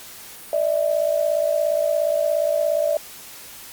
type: tone pair together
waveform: sine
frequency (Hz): 590 / 647.1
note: D5 / E5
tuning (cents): +8 / -32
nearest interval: major second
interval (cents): 160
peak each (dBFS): -20 / -21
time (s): 0.53-2.97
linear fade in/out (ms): 2
effects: white hiss -40 dBFS RMS until 3.72 s + Opus 48 kbps